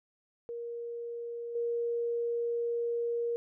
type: tone with level steps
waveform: sine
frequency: 470.6 Hz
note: A#4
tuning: 16 cents sharp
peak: -36 / -29 dBFS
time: 0.49-3.36 s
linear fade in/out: 0 ms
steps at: 1.55 s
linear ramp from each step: 5 ms
effects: none